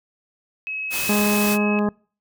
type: tone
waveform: sine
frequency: 2566 Hz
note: E7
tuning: 47 cents flat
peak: -26 dBFS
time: 0.67-1.79 s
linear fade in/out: 0 ms
type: noise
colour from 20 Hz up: white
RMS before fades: -26 dBFS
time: 0.9-1.58 s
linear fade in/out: 50 ms
type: harmonic tone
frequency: 207.7 Hz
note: G#3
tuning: in tune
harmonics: 1 / 2 / 3 / 4 / 5 / 6 / 8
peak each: -19 / -25 / -29 / -31 / -33 / -35 / -37 dBFS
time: 1.09-1.89 s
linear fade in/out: 2 ms
effects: noise-tail reverb RT60 0.4 s tail -26 dB re dry